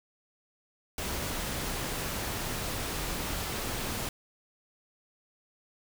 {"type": "noise", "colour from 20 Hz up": "pink", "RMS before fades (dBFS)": -34, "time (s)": [0.98, 4.09], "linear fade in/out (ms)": 2, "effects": []}